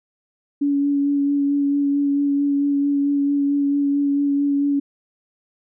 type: tone with vibrato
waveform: sine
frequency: 283.3 Hz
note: C#4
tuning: 38 cents sharp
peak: -16 dBFS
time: 0.61-4.8 s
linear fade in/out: 10 ms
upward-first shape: sine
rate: 4.5 Hz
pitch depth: 14 cents each way
effects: none